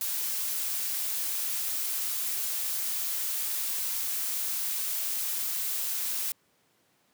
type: noise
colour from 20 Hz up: blue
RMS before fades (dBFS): -31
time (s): 0.01-6.32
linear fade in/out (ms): 2
effects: pink hiss -68 dBFS RMS until 7.13 s + high-pass 150 Hz 12 dB/octave